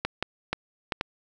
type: clicks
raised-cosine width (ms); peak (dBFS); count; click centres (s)
0.3; -10; 5; 0.05 / 0.226 / 0.53 / 0.922 / 1.011
effects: none